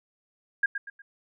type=tone with echo; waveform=sine; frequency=1621 Hz; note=G#6; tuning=42 cents flat; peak=-19 dBFS; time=0.63-0.66 s; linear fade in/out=5 ms; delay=120 ms; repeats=3; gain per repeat=-9 dB; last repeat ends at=1.02 s; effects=none

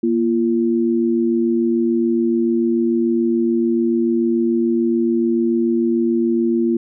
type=tone pair together; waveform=sine; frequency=235.7 / 342.6 Hz; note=A#3 / F4; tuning=+19 / -33 cents; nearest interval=tritone; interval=648 cents; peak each=-17 dBFS; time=0.03-6.77 s; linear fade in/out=5 ms; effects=none

